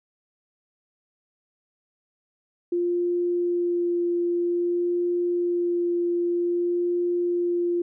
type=tone with vibrato; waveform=sine; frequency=348.9 Hz; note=F4; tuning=2 cents flat; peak=-21 dBFS; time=2.72-7.82 s; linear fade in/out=5 ms; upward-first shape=sine; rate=0.52 Hz; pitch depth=9 cents each way; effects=none